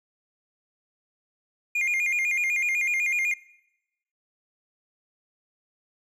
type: tone with vibrato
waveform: triangle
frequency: 2268 Hz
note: C#7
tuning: 39 cents sharp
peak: -21 dBFS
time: 1.75-3.34 s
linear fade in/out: 5 ms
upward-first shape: square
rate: 8 Hz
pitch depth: 120 cents each way
effects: noise-tail reverb RT60 0.9 s tail -21 dB re dry